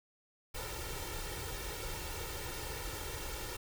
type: noise with comb filter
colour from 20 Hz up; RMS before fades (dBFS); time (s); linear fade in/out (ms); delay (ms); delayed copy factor
pink; -41; 0.54-3.57; 10; 2.2; +0.75
effects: none